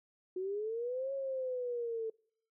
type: linear two-way sweep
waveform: sine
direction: up then down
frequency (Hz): 362.4 to 550 to 441.3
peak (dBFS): -34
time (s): 0.36-2.1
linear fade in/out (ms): 5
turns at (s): 1.13
effects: noise-tail reverb RT60 0.6 s tail -25 dB re dry